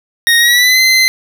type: tone with pitch glide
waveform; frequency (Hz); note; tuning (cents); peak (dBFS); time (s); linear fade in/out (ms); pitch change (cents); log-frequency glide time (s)
25% pulse; 1864.7 to 2057; A#6 to C7; 0 to -30; -3; 0.27-1.08; 0; +170; 0.38-0.8
effects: none